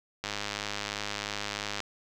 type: click train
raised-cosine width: 0.2 ms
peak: -15 dBFS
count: 162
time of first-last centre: 0.24-1.803 s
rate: 103 Hz
effects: none